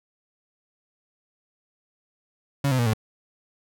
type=tone with pitch steps; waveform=35% pulse; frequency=140 / 129.12 / 119.09 / 109.84 Hz; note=C#3 / C3 / A#2 / A2; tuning=+18 / -23 / +37 / -3 cents; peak=-18 dBFS; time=2.64-2.936 s; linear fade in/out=5 ms; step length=74 ms; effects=none